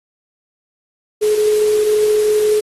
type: tone in noise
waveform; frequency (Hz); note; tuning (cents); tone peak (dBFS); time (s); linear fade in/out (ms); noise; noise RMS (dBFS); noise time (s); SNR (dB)
sine; 424.4; G#4; +38; -11; 1.21-2.61; 20; white; -29; 1.21-2.61; +15
effects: AAC 32 kbps